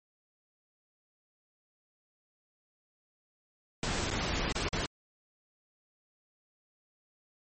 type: noise with dropouts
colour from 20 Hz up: pink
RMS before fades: -32 dBFS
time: 3.83-4.86 s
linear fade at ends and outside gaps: 1 ms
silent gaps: 4.103-4.111 / 4.524-4.553 / 4.687-4.73 s
effects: MP3 32 kbps